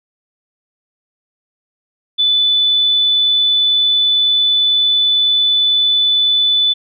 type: tone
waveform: sine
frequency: 3491 Hz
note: A7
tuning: 14 cents flat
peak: -10 dBFS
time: 2.18-6.74 s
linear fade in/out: 20 ms
effects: none